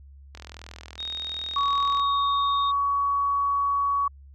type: click train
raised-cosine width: 0.2 ms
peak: -23 dBFS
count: 69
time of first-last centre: 0.35-1.996 s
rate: 41.3 Hz
type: tone with pitch glide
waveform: sine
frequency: 3729 to 3693 Hz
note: A#7 to A#7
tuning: 0 to -17 cents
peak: -30 dBFS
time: 0.98-2.72 s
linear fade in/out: 20 ms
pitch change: -17 cents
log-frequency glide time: 1.96-2.25 s
type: tone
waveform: sine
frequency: 1125 Hz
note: C#6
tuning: 25 cents sharp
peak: -21 dBFS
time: 1.56-4.08 s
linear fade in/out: 5 ms
effects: added 69 Hz sine -45 dBFS peak until 4.34 s